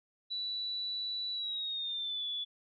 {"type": "tone with pitch glide", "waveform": "sine", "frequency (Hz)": [3951, 3440], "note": ["B7", "A7"], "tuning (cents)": [0, -40], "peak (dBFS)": -34, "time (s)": [0.3, 2.45], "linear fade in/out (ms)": 20, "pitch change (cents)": -240, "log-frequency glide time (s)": [1.32, 2.26], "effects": []}